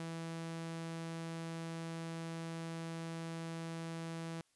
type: tone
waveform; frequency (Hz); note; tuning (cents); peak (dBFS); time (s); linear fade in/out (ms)
sawtooth; 164.81; E3; 0; -37; 0-4.41; 2
effects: white hiss -75 dBFS RMS until 4.55 s + resampled to 24000 Hz